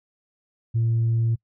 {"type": "tone", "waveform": "sine", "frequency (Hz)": 114.7, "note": "A#2", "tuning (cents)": -28, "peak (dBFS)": -17, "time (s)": [0.74, 1.36], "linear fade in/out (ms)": 20, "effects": ["noise-tail reverb RT60 0.1 s tail -26 dB re dry", "tanh soft clip ceiling -16 dBFS"]}